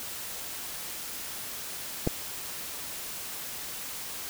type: clicks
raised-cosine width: 2 ms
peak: -22 / -11 dBFS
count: 2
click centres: 2.068 / 2.074 s
effects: white hiss -38 dBFS RMS until 4.29 s